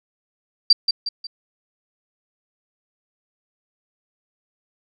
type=tone with echo; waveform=sine; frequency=4699 Hz; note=D8; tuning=in tune; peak=-8 dBFS; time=0.7-0.73 s; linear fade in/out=5 ms; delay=180 ms; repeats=3; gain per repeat=-7 dB; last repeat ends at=1.27 s; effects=none